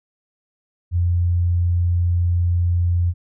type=tone; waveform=sine; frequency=87.31 Hz; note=F2; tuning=in tune; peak=-15 dBFS; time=0.91-3.14 s; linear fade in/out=50 ms; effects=none